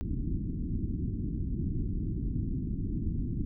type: low-pass noise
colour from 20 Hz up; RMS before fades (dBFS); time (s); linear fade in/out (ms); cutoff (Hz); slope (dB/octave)
pink; -32; 0.01-3.45; 0; 320; 48
effects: none